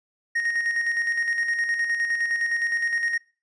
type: tone with tremolo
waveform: triangle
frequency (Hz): 1864.7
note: A#6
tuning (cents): 0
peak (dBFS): -19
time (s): 0.35-3.18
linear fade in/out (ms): 10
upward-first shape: square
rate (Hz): 9.7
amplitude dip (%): 45
effects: noise-tail reverb RT60 0.4 s tail -24 dB re dry + resampled to 22050 Hz